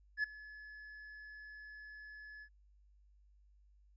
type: tone with ADSR envelope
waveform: triangle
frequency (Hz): 1711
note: A6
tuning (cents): -49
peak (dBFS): -28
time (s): 0.17-2.49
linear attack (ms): 65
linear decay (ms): 10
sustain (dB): -20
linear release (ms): 69
effects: added 50 Hz sine -63 dBFS peak until 3.96 s + resampled to 16000 Hz